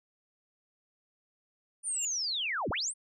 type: linear two-way sweep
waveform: sine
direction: down then up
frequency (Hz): 9400 to 33.17 to 9400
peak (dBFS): -30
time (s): 1.83-2.94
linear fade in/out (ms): 50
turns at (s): 2.7
type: tone with exponential growth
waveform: square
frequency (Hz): 2793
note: F7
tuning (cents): -1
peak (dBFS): -34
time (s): 1.88-2.05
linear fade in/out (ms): 1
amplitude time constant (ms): 36
effects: resampled to 32000 Hz